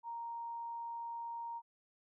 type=tone; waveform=sine; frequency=932.3 Hz; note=A#5; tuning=in tune; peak=-40 dBFS; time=0.03-1.62 s; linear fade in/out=50 ms; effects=none